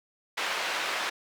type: band-pass noise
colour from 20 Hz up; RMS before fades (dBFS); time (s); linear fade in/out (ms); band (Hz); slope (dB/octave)
white; -31; 0.37-1.1; 10; 530 to 2800; 12
effects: none